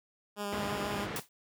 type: tone with vibrato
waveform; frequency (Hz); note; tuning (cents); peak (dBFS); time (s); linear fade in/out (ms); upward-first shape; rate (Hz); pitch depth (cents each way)
10% pulse; 204.2; G#3; -29; -26; 0.36-1.08; 50; square; 6; 15
type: low-pass noise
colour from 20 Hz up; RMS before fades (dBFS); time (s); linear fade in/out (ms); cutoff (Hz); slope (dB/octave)
pink; -37; 0.52-1.2; 5; 2700; 12
type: noise with exponential decay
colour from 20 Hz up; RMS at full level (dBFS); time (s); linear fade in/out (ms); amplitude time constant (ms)
white; -33; 1.16-1.29; 2; 28
effects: high-pass 100 Hz 12 dB/octave